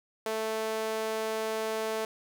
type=tone with high-pass filter; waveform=sawtooth; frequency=220 Hz; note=A3; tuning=in tune; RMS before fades=-32 dBFS; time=0.26-2.05 s; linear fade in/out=2 ms; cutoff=500 Hz; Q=2; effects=none